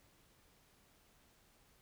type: silence
effects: pink hiss -69 dBFS RMS until 1.81 s